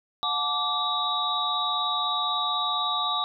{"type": "tone cluster", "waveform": "sine", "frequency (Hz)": [724, 868, 1163, 3555, 3821], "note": ["F#5", "A5", "D6", "A7", "A#7"], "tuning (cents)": [-38, -24, -17, 17, 42], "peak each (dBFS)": [-33, -33, -28, -34, -28], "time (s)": [0.23, 3.24], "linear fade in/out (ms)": 0, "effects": []}